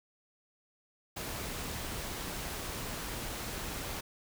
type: noise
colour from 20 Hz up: pink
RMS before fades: -39 dBFS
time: 1.16-4.01 s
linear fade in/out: 10 ms
effects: none